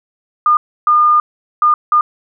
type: tone bursts at uneven times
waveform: sine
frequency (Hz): 1213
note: D#6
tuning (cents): -44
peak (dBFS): -7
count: 4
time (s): 0.46-0.57 / 0.87-1.2 / 1.62-1.74 / 1.92-2.01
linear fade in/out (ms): 2
effects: none